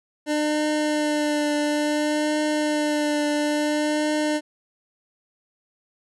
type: tone with vibrato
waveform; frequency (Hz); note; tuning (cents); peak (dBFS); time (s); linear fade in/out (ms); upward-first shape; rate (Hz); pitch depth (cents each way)
25% pulse; 299.6; D4; +35; -17; 0.26-4.41; 50; triangle; 0.58; 24
effects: resampled to 24000 Hz